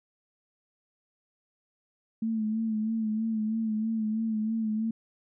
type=tone with vibrato; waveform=sine; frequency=220 Hz; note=A3; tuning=in tune; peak=-26 dBFS; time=2.22-4.91 s; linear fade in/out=5 ms; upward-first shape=sine; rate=3.1 Hz; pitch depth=44 cents each way; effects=none